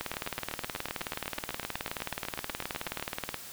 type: two click trains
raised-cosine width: 0.3 ms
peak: -19 / -16 dBFS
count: 24 / 64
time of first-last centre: 0.14-2.997 / 0.01-3.343 s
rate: 8.05 / 18.9 Hz
effects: white hiss -45 dBFS RMS until 3.52 s